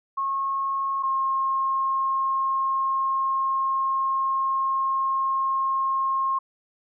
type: tone pair in turn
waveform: sine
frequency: 1087 / 1072 Hz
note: C#6 / C6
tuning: -34 / +42 cents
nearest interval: unison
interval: 24 cents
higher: first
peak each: -23 / -21 dBFS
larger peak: second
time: 0.17-1.03 / 1.03-6.39 s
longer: second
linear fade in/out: 10 ms
effects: none